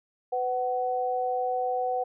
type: tone pair together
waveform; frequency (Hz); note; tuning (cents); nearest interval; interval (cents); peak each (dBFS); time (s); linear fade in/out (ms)
sine; 502 / 749.5; B4 / F#5; +28 / +22; perfect fifth; 694; -29 / -27; 0.32-2.04; 10
effects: none